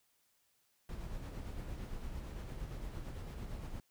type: noise with tremolo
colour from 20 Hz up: brown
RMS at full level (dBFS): -42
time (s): 0.89-3.8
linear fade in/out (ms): 2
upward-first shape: sine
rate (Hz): 8.8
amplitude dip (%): 35
effects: white hiss -75 dBFS RMS until 3.9 s